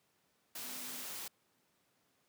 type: tone in noise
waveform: sine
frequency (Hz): 251.7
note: B3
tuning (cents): +33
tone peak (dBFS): -55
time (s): 0.64-1.03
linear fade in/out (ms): 5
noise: white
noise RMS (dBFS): -44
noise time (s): 0.55-1.28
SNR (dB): -14
effects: pink hiss -75 dBFS RMS until 2.28 s + high-pass 150 Hz 12 dB/octave